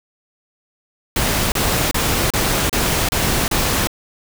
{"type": "noise bursts", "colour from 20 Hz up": "pink", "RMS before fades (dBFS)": -18, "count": 7, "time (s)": [1.16, 3.872], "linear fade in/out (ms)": 2, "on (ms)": 360, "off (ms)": 32, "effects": []}